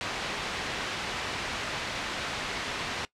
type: low-pass noise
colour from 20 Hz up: white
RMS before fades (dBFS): -34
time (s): 0.01-3.05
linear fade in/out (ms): 0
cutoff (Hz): 3100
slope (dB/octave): 12
effects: noise-tail reverb RT60 0.1 s tail -20 dB re dry + low-pass 9000 Hz 12 dB/octave